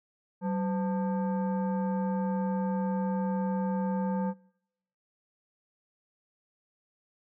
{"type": "tone with frequency modulation", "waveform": "sine", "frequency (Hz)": 190, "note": "F#3", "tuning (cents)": 46, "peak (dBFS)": -27, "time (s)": [0.41, 4.34], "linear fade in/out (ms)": 50, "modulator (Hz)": 701, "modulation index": 0.74, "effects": ["noise-tail reverb RT60 0.8 s tail -24 dB re dry"]}